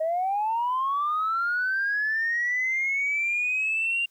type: linear sweep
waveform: sine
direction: up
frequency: 622.3 to 2794 Hz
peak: -22 dBFS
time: 0-4.06 s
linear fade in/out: 10 ms
effects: tanh soft clip ceiling -19 dBFS + white hiss -66 dBFS RMS until 4.1 s